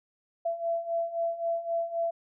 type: beating tone pair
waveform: sine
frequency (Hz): 670 / 673.8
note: E5 / E5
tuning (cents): +28 / +38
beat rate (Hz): 3.8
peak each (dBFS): -33 / -29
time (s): 0.45-2.11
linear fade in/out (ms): 10
effects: none